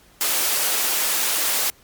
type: high-pass noise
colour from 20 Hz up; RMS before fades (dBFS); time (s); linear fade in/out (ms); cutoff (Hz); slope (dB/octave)
white; -21; 0.21-1.7; 0; 350; 12
effects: pink hiss -53 dBFS RMS until 1.83 s + MP3 96 kbps